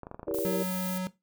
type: clicks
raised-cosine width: 1 ms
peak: -26 dBFS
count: 10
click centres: 0.033 / 0.069 / 0.114 / 0.145 / 0.195 / 0.231 / 0.282 / 0.312 / 0.346 / 0.387 s
type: chord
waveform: sine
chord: E diminished seventh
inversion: none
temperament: just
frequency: 329.6 / 395.6 / 474.7 / 569.6 Hz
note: E4 / G4 / Bb4 / Db5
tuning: 0 / +16 / +31 / +47 cents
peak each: -34 dBFS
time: 0.27-0.63 s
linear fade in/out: 5 ms
type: noise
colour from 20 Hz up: violet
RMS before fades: -38 dBFS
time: 0.34-0.98 s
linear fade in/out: 0 ms
type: tone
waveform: square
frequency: 185 Hz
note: F#3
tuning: in tune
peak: -30 dBFS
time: 0.45-1.07 s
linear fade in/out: 0 ms
effects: noise-tail reverb RT60 0.2 s tail -17 dB re dry